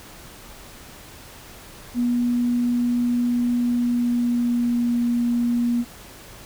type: tone with pitch glide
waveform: sine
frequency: 242 to 238.8 Hz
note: B3 to A#3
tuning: -35 to +42 cents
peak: -18 dBFS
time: 1.94-5.85 s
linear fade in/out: 50 ms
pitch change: -23 cents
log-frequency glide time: 3.59-5 s
effects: pink hiss -43 dBFS RMS until 6.45 s